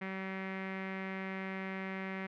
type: tone with low-pass filter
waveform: sawtooth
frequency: 190.8 Hz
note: G3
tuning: 47 cents flat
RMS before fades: -40 dBFS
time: 0.01-2.27 s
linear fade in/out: 10 ms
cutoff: 2100 Hz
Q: 4.4
effects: none